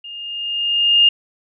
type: tone with level ramp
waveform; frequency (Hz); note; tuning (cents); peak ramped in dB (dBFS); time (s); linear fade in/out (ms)
sine; 2827; F7; +20; -31 to -7; 0.04-1.09; 5
effects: none